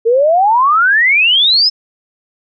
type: exponential sweep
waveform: sine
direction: up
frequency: 442.9 to 5274 Hz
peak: -7 dBFS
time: 0.05-1.7 s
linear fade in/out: 20 ms
effects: none